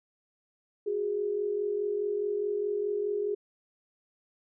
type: tone pair together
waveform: sine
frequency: 368.5 / 413.3 Hz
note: F#4 / G#4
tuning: -7 / -8 cents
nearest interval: major second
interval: 199 cents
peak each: -35 / -28 dBFS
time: 0.86-3.35 s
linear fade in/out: 10 ms
effects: none